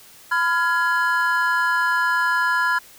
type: chord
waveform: triangle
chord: F diminished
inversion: second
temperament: just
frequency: 1005.8 / 1396.9 / 1676.3 Hz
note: Cb6 / F6 / Ab6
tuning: +31 / 0 / +16 cents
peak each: -20 dBFS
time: 0.31-2.79 s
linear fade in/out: 10 ms
effects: white hiss -47 dBFS RMS until 2.98 s